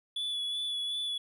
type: tone with vibrato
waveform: triangle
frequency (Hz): 3429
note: A7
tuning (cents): -45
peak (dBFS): -30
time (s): 0.16-1.18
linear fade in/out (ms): 5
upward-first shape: sine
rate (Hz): 2.7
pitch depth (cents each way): 20
effects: none